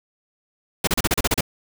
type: noise bursts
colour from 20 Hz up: pink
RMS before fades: -19 dBFS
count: 9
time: 0.84-1.409 s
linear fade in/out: 5 ms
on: 33 ms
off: 34 ms
effects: none